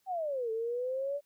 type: exponential two-way sweep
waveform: sine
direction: down then up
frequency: 781 to 440 to 582 Hz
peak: -31 dBFS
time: 0.06-1.21 s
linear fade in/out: 50 ms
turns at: 0.51 s
effects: white hiss -75 dBFS RMS until 1.25 s